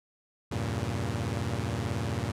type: chord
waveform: sawtooth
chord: E diminished seventh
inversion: none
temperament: equal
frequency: 82.41 / 98 / 116.54 / 138.59 Hz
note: E2 / G2 / Bb2 / Db3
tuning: 0 / 0 / 0 / 0 cents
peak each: -33 / -30 / -29 / -34 dBFS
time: 0.51-2.32 s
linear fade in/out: 10 ms
effects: low-pass 10000 Hz 12 dB/octave